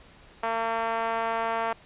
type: tone with band-pass filter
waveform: 5% pulse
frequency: 227.2 Hz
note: A#3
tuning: 44 cents flat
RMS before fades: -28 dBFS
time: 0.43-1.73 s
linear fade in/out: 5 ms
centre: 780 Hz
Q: 1.5
effects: pink hiss -53 dBFS RMS until 1.85 s + resampled to 8000 Hz